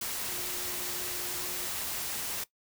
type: tone in noise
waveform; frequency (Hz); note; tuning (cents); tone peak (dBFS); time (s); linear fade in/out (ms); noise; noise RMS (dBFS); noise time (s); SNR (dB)
sine; 359.1; F4; +48; -46; 0.28-1.67; 5; white; -35; 0.01-2.44; -14
effects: noise-tail reverb RT60 0.1 s tail -18 dB re dry